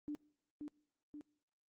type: tone with echo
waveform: sine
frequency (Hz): 296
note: D4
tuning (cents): +14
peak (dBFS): -39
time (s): 0.08-0.15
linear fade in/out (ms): 0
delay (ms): 530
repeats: 2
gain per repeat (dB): -4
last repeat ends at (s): 1.21
effects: noise-tail reverb RT60 0.7 s tail -26 dB re dry + Opus 32 kbps